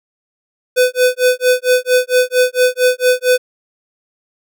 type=tone with tremolo; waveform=square; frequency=502 Hz; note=B4; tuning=28 cents sharp; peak=-8 dBFS; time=0.76-3.38 s; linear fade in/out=20 ms; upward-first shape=sine; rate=4.4 Hz; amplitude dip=100%; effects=none